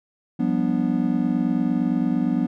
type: chord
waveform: triangle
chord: G dominant seventh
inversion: third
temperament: just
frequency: 176.4 / 196 / 245 / 294 Hz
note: F3 / G3 / B3 / D4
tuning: +18 / 0 / -14 / +2 cents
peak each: -24 / -25 / -20 / -24 dBFS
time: 0.39-2.47 s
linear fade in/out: 10 ms
effects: none